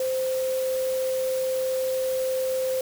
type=tone in noise; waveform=sine; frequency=520 Hz; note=C5; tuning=11 cents flat; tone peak=-23 dBFS; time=0-2.81 s; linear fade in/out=2 ms; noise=white; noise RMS=-38 dBFS; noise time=0-2.81 s; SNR=+12 dB; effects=none